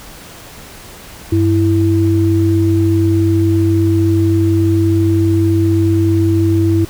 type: tone pair together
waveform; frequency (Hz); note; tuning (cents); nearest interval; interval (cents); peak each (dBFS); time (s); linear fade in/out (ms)
sine; 97.7 / 330; G2 / E4; -5 / +2; octave + major sixth; 2107; -12; 1.32-6.85; 5
effects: pink hiss -35 dBFS RMS until 6.89 s